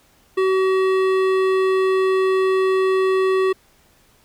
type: tone with hard clipping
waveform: sine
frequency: 378.8 Hz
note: F#4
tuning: 41 cents sharp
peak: -17 dBFS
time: 0.37-3.53 s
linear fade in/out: 10 ms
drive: 14 dB
effects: pink hiss -56 dBFS RMS until 4.24 s